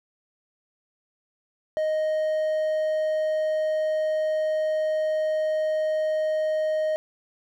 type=tone; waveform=triangle; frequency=622.3 Hz; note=D#5; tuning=in tune; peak=-20 dBFS; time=1.77-6.96 s; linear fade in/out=0 ms; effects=none